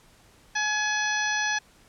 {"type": "harmonic tone", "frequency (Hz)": 845, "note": "G#5", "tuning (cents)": 30, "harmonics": [1, 2, 3, 4, 5, 6, 7], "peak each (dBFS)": [-31, -26, -34, -36, -38, -39, -33], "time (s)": [0.55, 1.59], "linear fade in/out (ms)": 10, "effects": ["pink hiss -57 dBFS RMS until 1.88 s", "low-pass 11000 Hz 12 dB/octave"]}